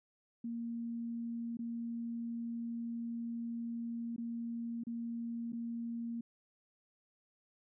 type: tone with dropouts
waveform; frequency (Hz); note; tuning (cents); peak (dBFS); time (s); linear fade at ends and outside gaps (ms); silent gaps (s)
sine; 233.1; A#3; 0; -37; 0.44-6.21; 5; 1.571-1.59 / 4.163-4.18 / 4.837-4.868 / 5.522-5.53
effects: none